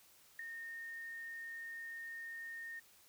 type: tone with ADSR envelope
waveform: sine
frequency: 1837 Hz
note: A#6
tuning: 26 cents flat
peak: -37 dBFS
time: 0.39-2.8 s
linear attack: 5 ms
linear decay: 3 ms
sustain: -7 dB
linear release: 12 ms
effects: white hiss -65 dBFS RMS until 3.08 s